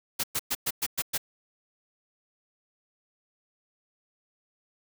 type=noise bursts; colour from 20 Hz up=white; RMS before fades=-28 dBFS; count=7; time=0.19-1.179 s; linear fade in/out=10 ms; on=47 ms; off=110 ms; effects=none